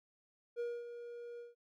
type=tone with ADSR envelope; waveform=triangle; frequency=475.8 Hz; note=A#4; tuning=35 cents sharp; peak=-33 dBFS; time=0.56-1.55 s; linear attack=38 ms; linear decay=240 ms; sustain=-10 dB; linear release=160 ms; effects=none